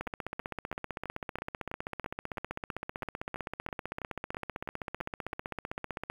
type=two click trains; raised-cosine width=0.5 ms; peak=-20 / -22 dBFS; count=96 / 17; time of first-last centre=0.01-6.1 / 0.07-5.333 s; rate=15.6 / 3.04 Hz; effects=8-bit